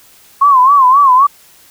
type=tone with vibrato; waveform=sine; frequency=1074 Hz; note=C6; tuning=45 cents sharp; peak=-4 dBFS; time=0.41-1.27 s; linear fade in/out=10 ms; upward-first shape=sine; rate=3.8 Hz; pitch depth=130 cents each way; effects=white hiss -44 dBFS RMS until 1.7 s